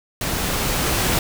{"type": "noise with level ramp", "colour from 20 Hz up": "pink", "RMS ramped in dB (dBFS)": [-24, -19], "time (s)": [0.21, 1.19], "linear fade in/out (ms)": 2, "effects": []}